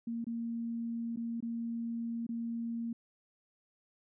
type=tone with dropouts; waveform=sine; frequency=231.9 Hz; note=A#3; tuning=9 cents flat; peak=-34 dBFS; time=0.07-2.93 s; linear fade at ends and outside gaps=5 ms; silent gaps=0.244-0.267 / 1.161-1.171 / 1.405-1.425 / 2.267-2.29 s; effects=none